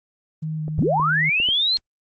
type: tone with vibrato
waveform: sine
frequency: 155.56 Hz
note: D#3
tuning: in tune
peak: -24 dBFS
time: 0.42-1.3 s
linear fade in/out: 10 ms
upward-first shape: square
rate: 2.9 Hz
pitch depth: 13 cents each way
type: clicks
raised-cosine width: 2 ms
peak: -21 dBFS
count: 6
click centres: 0.681 / 0.792 / 0.825 / 0.999 / 1.401 / 1.488 s
type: linear sweep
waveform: sine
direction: up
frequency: 58.27 to 4273 Hz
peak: -17 dBFS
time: 0.78-1.77 s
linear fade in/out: 0 ms
effects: Opus 24 kbps